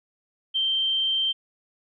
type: tone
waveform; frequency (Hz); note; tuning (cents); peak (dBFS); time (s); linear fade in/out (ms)
sine; 3136; G7; 0; -21; 0.54-1.33; 20
effects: none